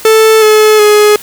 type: tone with pitch steps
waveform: 45% pulse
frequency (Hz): 440 / 429.7 / 419.6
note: A4 / A4 / G#4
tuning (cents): 0 / -41 / +18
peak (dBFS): -3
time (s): 0.05-1.16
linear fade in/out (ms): 2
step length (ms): 370
effects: white hiss -29 dBFS RMS until 1.22 s